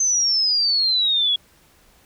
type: exponential sweep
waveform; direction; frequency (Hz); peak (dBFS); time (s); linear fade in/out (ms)
sine; down; 6272 to 3322; -16; 0-1.36; 5
effects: pink hiss -55 dBFS RMS until 2.05 s